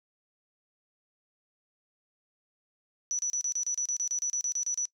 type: tone bursts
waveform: sine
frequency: 5920 Hz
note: F#8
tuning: in tune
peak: -27 dBFS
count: 16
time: 3.11-4.854 s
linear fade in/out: 0 ms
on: 79 ms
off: 32 ms
effects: noise-tail reverb RT60 0.1 s tail -22 dB re dry